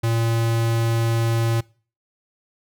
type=tone; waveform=square; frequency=114.9 Hz; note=A#2; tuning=25 cents flat; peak=-19 dBFS; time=0.03-1.61 s; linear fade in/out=10 ms; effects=noise-tail reverb RT60 0.4 s tail -23 dB re dry